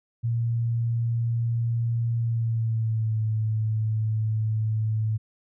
sine tone with pitch glide, 116.54 to 109.37 Hz, A#2 to A2, 0 to -10 cents, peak -22 dBFS, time 0.23-5.18 s, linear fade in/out 20 ms, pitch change -110 cents, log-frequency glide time 2.15-3.22 s, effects none

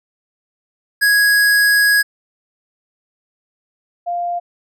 square / sine tone pair in turn, 1661.2 / 698.4 Hz, G#6 / F5, 0 / 0 cents, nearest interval octave + minor third, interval 1500 cents, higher first, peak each -11 / -18 dBFS, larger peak first, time 1.01-2.03 / 4.06-4.4 s, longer first, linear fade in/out 20 ms, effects none

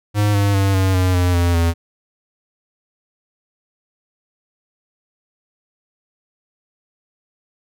square tone with pitch steps, 103.83 / 100.76 / 97.78 / 94.88 / 92.08 / 89.35 / 86.71 / 84.14 Hz, G#2 / G2 / G2 / F#2 / F#2 / F2 / F2 / E2, 0 / +48 / -4 / +44 / -8 / +40 / -12 / +36 cents, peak -14 dBFS, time 0.14-1.74 s, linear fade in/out 50 ms, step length 200 ms, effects none

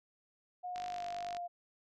sine tone with pitch glide, 721 to 700.5 Hz, F#5 to F5, -45 to +5 cents, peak -38 dBFS, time 0.63-1.48 s, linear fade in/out 20 ms, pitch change -50 cents, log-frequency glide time 0.88-1.05 s
click train, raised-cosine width 0.2 ms, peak -29 dBFS, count 31, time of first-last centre 0.76-1.369 s, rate 49.3 Hz
effects none

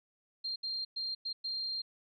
sine tone bursts at uneven times, 4189 Hz, C8, 1 cent sharp, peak -34 dBFS, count 5, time 0.44-0.56 / 0.63-0.85 / 0.96-1.15 / 1.25-1.33 / 1.44-1.82 s, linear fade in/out 10 ms, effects none

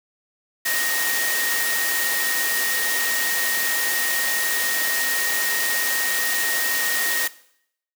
sine tone in noise, 1864.7 Hz, A#6, in tune, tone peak -24 dBFS, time 0.65-7.28 s, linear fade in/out 10 ms, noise white, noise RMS -24 dBFS, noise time 0.65-7.28 s, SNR -3 dB, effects noise-tail reverb RT60 0.7 s tail -18 dB re dry + high-pass 300 Hz 12 dB/octave

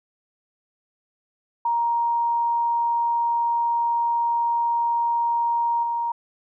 sine tone with level steps, 938 Hz, A#5, 11 cents sharp, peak -19 / -22 dBFS, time 1.65-6.12 s, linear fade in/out 5 ms, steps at 5.83 s, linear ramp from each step 2 ms, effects none

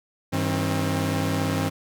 sawtooth tone cluster, 98 / 159.1 / 266.7 Hz, G2 / D#3 / C4, 0 / +39 / +33 cents, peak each -23 dBFS, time 0.32-1.7 s, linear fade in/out 20 ms, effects none

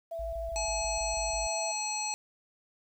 sine tone with vibrato, 665 Hz, E5, 15 cents sharp, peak -34 dBFS, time 0.11-1.72 s, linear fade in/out 10 ms, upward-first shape sine, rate 13 Hz, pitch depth 11 cents each way
sine tone bursts, 55 Hz, A1, in tune, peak -37 dBFS, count 8, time 0.19-1.471 s, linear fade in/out 5 ms, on 140 ms, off 23 ms
harmonic tone, 850 Hz, G#5, 40 cents sharp, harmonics 1 / 3 / 5 / 7 / 9, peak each -36 / -39 / -39 / -38 / -36 dBFS, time 0.56-2.14 s, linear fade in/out 0 ms
effects 10-bit

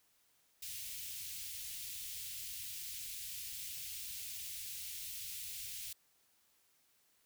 white band-stop noise, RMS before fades -45 dBFS, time 0.62-5.93 s, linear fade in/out 5 ms, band 120 to 2400 Hz, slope 24 dB/octave, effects white hiss -73 dBFS RMS until 7.25 s

